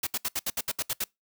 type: noise bursts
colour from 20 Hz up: white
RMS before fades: -29 dBFS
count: 10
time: 0.03-1.041 s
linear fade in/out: 5 ms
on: 39 ms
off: 69 ms
effects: noise-tail reverb RT60 0.2 s tail -26 dB re dry